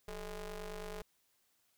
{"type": "ring-modulated tone", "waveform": "sawtooth", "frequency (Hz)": 203.4, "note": "G#3", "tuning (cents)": -36, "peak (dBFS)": -35, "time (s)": [0.08, 1.02], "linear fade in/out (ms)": 2, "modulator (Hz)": 228, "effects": ["white hiss -75 dBFS RMS until 1.77 s"]}